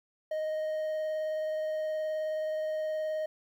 triangle tone with vibrato, 622.3 Hz, D#5, in tune, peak -28 dBFS, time 0.31-3.26 s, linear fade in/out 5 ms, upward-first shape sine, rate 19 Hz, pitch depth 9 cents each way, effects 11-bit

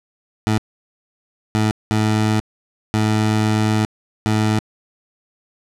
20% pulse tone bursts at uneven times, 108.1 Hz, A2, 30 cents flat, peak -10 dBFS, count 5, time 0.47-0.58 / 1.55-1.71 / 1.91-2.4 / 2.94-3.85 / 4.26-4.59 s, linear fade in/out 0 ms, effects low-pass 9000 Hz 12 dB/octave

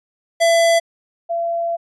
square / sine tone pair in turn, 670 / 678.2 Hz, E5 / E5, +28 / +49 cents, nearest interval unison, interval 21 cents, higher second, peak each -12 / -18 dBFS, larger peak first, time 0.4-0.8 / 1.29-1.77 s, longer second, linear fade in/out 20 ms, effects resampled to 24000 Hz

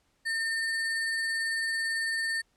sine tone with sample-and-hold, 1809 Hz, A6, 48 cents sharp, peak -27 dBFS, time 0.25-2.42 s, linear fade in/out 20 ms, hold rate 6300 Hz, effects pink hiss -71 dBFS RMS until 2.56 s + low-pass 10000 Hz 12 dB/octave

